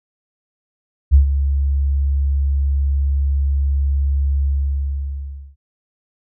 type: tone with ADSR envelope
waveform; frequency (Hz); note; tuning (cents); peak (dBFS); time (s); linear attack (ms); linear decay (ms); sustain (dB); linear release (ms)
sine; 69.5; C#2; +5; -4; 1.11-5.56; 33; 110; -10; 1100
effects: none